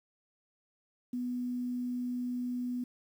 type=tone with quantisation; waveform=sine; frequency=246.9 Hz; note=B3; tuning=in tune; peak=-32 dBFS; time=1.13-2.84 s; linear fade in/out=5 ms; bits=10; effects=none